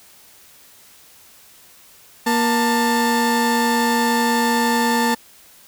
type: tone pair together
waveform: 30% pulse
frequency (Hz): 236.4 / 889.2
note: A#3 / A5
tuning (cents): +24 / +18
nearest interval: octave + major seventh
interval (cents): 2294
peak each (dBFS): -16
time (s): 2.26-5.15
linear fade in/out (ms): 10
effects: white hiss -48 dBFS RMS until 5.67 s